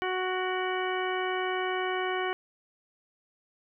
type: harmonic tone with a mistuned harmonic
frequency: 370 Hz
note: F#4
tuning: in tune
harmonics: 1 / 2 / 3 / 4 / 5 / 6 / 8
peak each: -31 / -34 / -36 / -37 / -38 / -39 / -40 dBFS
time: 0.02-2.33 s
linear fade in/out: 0 ms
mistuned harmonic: 6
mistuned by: +40 cents
effects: none